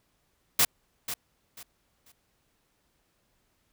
white noise with echo, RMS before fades -21 dBFS, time 0.59-0.65 s, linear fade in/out 5 ms, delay 490 ms, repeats 3, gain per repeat -12 dB, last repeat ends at 2.12 s, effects pink hiss -72 dBFS RMS until 3.72 s

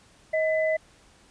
sine tone pair together, 632.2 / 2007 Hz, D#5 / B6, +27 / +27 cents, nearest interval octave + minor sixth, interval 2000 cents, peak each -22 / -29 dBFS, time 0.33-0.77 s, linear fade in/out 10 ms, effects pink hiss -57 dBFS RMS until 1.3 s + resampled to 22050 Hz

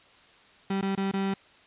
35% pulse tone with dropouts, 194.7 Hz, G3, 12 cents flat, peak -24 dBFS, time 0.7-1.34 s, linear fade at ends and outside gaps 5 ms, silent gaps 0.813-0.825 / 0.953-0.975 / 1.115-1.136 s, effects white hiss -56 dBFS RMS until 1.66 s + resampled to 8000 Hz

